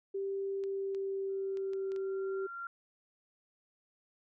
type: tone with pitch glide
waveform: sine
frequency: 392 to 386.2 Hz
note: G4 to G4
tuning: 0 to -26 cents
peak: -33 dBFS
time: 0.14-2.47 s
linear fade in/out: 10 ms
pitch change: -26 cents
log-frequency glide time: 0.54-1.99 s
type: clicks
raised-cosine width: 0.2 ms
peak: -37 dBFS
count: 6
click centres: 0.638 / 0.948 / 1.572 / 1.734 / 1.919 / 1.962 s
type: tone with exponential growth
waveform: sine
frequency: 1381 Hz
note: F6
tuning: 20 cents flat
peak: -37 dBFS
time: 1.29-2.67 s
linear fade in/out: 2 ms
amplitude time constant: 300 ms
effects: none